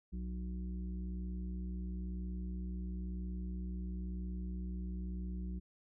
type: harmonic tone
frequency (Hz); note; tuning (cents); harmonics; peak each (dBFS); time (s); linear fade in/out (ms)
61; B1; -21; 1 / 3 / 5 / 6; -39 / -43 / -55 / -59; 0.12-5.6; 20
effects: none